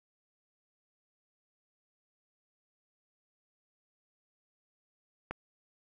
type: click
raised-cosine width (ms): 0.5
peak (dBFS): -21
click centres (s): 5.31
effects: none